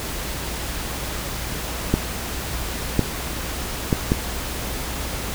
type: clicks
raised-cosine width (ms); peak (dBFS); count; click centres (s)
3; -3; 4; 1.94 / 2.993 / 3.928 / 4.119
effects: added 60 Hz sine -32 dBFS peak until 5.34 s + pink hiss -29 dBFS RMS until 5.34 s